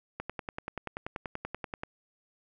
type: click train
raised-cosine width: 0.5 ms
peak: -20 dBFS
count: 18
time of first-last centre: 0.2-1.835 s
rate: 10.4 Hz
effects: none